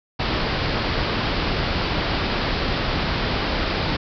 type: low-pass noise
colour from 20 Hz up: pink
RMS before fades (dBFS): -23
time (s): 0.19-3.97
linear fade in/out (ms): 10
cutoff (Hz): 5100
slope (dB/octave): 96
effects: none